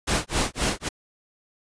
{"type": "noise with tremolo", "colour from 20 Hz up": "pink", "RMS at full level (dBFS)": -22, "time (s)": [0.07, 0.89], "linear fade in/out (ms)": 10, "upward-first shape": "sine", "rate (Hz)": 3.8, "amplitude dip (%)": 100, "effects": ["resampled to 22050 Hz"]}